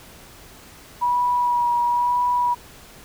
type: tone with vibrato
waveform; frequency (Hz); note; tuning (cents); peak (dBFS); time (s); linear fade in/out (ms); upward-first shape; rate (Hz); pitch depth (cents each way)
sine; 969; B5; -33; -17; 1.01-2.55; 20; sine; 1; 19
effects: pink hiss -45 dBFS RMS until 3.04 s